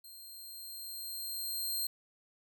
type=tone with level ramp; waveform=10% pulse; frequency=4186 Hz; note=C8; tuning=in tune; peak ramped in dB=-43 to -25 dBFS; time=0.04-1.87 s; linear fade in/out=5 ms; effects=none